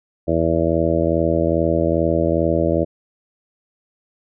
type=harmonic tone; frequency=82.41 Hz; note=E2; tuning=in tune; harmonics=1 / 2 / 3 / 4 / 5 / 6 / 7 / 8; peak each=-24 / -24 / -26 / -21 / -26 / -24 / -21 / -26 dBFS; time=0.27-2.85 s; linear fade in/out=20 ms; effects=none